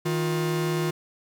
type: tone pair together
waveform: 45% pulse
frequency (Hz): 157.92 / 354.2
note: D#3 / F4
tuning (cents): +26 / +24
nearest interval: octave + major second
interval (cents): 1398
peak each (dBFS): -26 / -27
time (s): 0.05-0.91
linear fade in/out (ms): 10
effects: none

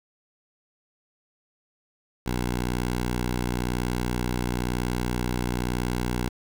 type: tone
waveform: 10% pulse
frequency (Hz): 61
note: B1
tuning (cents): -21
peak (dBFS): -17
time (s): 2.26-6.29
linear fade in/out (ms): 5
effects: 8-bit

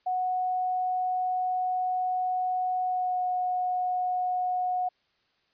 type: tone with pitch glide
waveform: sine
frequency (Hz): 736 to 729.7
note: F#5 to F#5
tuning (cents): -9 to -24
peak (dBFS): -25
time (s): 0.06-4.89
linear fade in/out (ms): 10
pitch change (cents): -15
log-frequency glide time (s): 2.84-3.21
effects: white hiss -70 dBFS RMS until 5.53 s + resampled to 11025 Hz

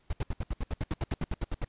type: noise bursts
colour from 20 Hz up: brown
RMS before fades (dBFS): -30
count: 16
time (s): 0.1-1.645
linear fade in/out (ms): 2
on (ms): 30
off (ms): 71
effects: pink hiss -68 dBFS RMS until 1.68 s + resampled to 8000 Hz

